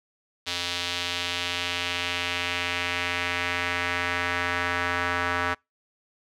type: tone with band-pass filter sweep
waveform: square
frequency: 87.8 Hz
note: F2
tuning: 10 cents sharp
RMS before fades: -28 dBFS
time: 0.46-5.55 s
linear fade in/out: 20 ms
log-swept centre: 3800 to 1500 Hz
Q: 1.8
effects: noise-tail reverb RT60 0.2 s tail -26 dB re dry